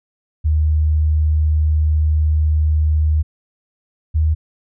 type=tone pair in turn; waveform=sine; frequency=77 / 78.12 Hz; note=D#2 / D#2; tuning=-17 / +8 cents; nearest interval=unison; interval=25 cents; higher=second; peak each=-12 dBFS; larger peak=neither; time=0.44-3.23 / 4.14-4.35 s; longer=first; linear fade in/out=20 ms; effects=none